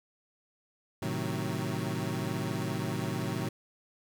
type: chord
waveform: 25% pulse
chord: A diminished seventh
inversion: none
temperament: equal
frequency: 110 / 130.81 / 155.56 / 185 Hz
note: A2 / C3 / Eb3 / Gb3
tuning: 0 / 0 / 0 / 0 cents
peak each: -33 dBFS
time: 1.02-3.49 s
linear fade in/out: 5 ms
effects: none